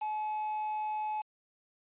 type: tone with quantisation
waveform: triangle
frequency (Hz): 855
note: A5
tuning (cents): -50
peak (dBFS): -30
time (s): 0.01-1.22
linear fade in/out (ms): 10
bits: 8
effects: resampled to 8000 Hz